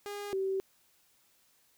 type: tone pair in turn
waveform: sawtooth / sine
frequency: 408.4 / 384.6 Hz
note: G#4 / G4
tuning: -29 / -33 cents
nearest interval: minor second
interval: 104 cents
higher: first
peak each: -34 / -29 dBFS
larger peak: second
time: 0.06-0.33 / 0.33-0.6 s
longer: neither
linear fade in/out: 0 ms
effects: white hiss -68 dBFS RMS until 1.77 s